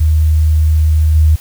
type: tone with level steps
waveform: sine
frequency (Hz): 77.8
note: D#2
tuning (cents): 0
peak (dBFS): -7 / -5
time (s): 0-1.36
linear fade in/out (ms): 10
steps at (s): 1.15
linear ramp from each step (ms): 5
effects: white hiss -38 dBFS RMS until 1.4 s